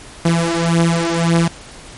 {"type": "beating tone pair", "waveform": "sawtooth", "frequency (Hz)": [166.8, 168.6], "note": ["E3", "E3"], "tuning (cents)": [21, 39], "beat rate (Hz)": 1.8, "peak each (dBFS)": -12, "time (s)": [0.25, 1.48], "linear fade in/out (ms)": 5, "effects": ["pink hiss -37 dBFS RMS until 1.97 s", "MP3 48 kbps"]}